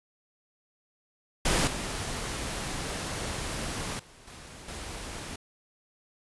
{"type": "noise with level steps", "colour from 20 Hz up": "pink", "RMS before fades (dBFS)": [-25, -34, -53, -46, -39], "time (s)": [1.45, 5.36], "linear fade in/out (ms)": 5, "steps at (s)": [1.67, 3.99, 4.27, 4.68], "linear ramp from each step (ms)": 5, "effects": ["resampled to 24000 Hz"]}